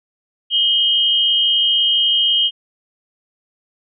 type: tone pair together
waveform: sine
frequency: 2909 / 3173 Hz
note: F#7 / G7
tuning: -30 / +20 cents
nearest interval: major second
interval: 150 cents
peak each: -17 / -14 dBFS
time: 0.5-2.51 s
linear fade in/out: 50 ms
effects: none